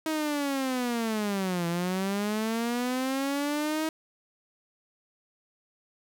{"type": "linear two-way sweep", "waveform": "sawtooth", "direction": "down then up", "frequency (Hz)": [318.6, 168, 318.6], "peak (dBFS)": -23, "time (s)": [0.06, 3.89], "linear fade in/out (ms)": 2, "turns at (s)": 1.67, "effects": []}